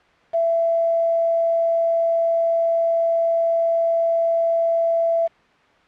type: tone with quantisation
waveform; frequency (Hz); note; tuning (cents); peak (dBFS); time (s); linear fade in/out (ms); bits
sine; 667; E5; +20; -16; 0.33-5.28; 20; 6
effects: white hiss -54 dBFS RMS until 5.87 s + low-pass 2000 Hz 12 dB/octave